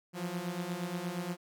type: beating tone pair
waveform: sawtooth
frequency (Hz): 170.8 / 179.3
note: F3 / F3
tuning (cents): -38 / +46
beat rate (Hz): 8.5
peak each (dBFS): -35 / -33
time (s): 0.13-1.37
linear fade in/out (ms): 50
effects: none